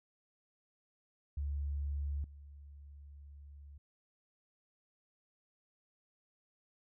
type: tone with level steps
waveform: sine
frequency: 71.5 Hz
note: D2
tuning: 46 cents flat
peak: -34 / -50 dBFS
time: 1.37-3.78 s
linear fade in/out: 5 ms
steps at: 2.24 s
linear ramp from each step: 2 ms
effects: none